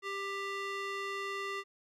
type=tone with band-pass filter; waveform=square; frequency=395.1 Hz; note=G4; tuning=14 cents sharp; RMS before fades=-38 dBFS; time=0.02-1.64 s; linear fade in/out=50 ms; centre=1900 Hz; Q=0.99; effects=none